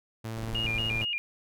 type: tone with pitch glide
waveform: sawtooth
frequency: 112.6 to 111.69 Hz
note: A2 to A2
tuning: +40 to +26 cents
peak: -30 dBFS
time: 0.24-1.05 s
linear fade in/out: 10 ms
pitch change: -14 cents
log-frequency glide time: 0.69-0.92 s
type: noise with tremolo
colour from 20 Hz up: brown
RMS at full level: -36 dBFS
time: 0.37-1.04 s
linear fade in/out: 2 ms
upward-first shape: square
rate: 19 Hz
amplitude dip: 70%
type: tone with vibrato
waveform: sine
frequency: 2621 Hz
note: E7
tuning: 11 cents flat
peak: -28 dBFS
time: 0.55-1.18 s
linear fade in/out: 0 ms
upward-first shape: square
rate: 4.3 Hz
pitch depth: 150 cents each way
effects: none